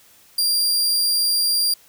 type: tone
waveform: sawtooth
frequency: 4769 Hz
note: D8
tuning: 26 cents sharp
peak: -14 dBFS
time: 0.38-1.74 s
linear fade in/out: 5 ms
effects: white hiss -52 dBFS RMS until 1.88 s